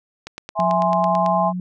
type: click train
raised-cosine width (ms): 0.2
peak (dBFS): -15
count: 10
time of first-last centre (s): 0.27-1.262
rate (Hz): 9.07
type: chord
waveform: sine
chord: E augmented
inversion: none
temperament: equal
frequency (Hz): 659.3 / 830.6 / 1046.5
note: E5 / G#5 / B#5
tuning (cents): 0 / 0 / 0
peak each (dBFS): -20 / -20 / -21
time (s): 0.55-1.53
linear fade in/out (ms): 50
type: tone with pitch glide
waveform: sine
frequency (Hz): 178.8 to 180.77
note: F3 to F#3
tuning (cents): +41 to -40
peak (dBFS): -23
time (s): 0.59-1.6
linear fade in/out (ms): 2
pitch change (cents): +19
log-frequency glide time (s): 0.75-1.48
effects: none